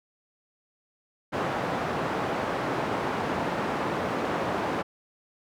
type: band-pass noise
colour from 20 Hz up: white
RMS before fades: -29 dBFS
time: 1.32-4.83 s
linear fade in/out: 20 ms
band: 120 to 960 Hz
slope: 12 dB/octave
effects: none